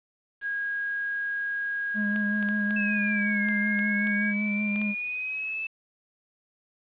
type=tone; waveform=sine; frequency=1638 Hz; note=G#6; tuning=24 cents flat; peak=-27 dBFS; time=0.41-4.34 s; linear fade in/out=50 ms
type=tone with vibrato; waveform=triangle; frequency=207.7 Hz; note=G#3; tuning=in tune; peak=-24 dBFS; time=1.94-4.95 s; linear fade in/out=50 ms; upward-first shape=sine; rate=5.3 Hz; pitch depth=26 cents each way
type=clicks; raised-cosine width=0.2 ms; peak=-21 dBFS; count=9; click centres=2.161 / 2.427 / 2.488 / 2.708 / 3.487 / 3.791 / 4.071 / 4.76 / 4.816 s
type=exponential two-way sweep; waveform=sine; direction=down then up; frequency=2637 to 2093 to 2637 Hz; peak=-29 dBFS; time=2.76-5.67 s; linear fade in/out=5 ms; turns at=3.52 s
effects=resampled to 8000 Hz + 9-bit